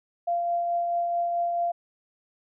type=tone with tremolo; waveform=sine; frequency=691 Hz; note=F5; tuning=19 cents flat; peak=-22 dBFS; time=0.27-1.72 s; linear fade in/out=10 ms; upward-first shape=triangle; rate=4.6 Hz; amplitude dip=30%; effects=none